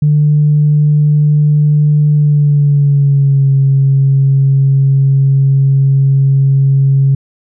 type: tone with pitch glide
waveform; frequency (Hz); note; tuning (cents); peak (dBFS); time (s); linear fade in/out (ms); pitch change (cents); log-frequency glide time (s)
sine; 149 to 136.63; D3 to C#3; +25 to -25; -5; 0.02-7.15; 5; -150; 2.13-3.52
effects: tanh soft clip ceiling -1 dBFS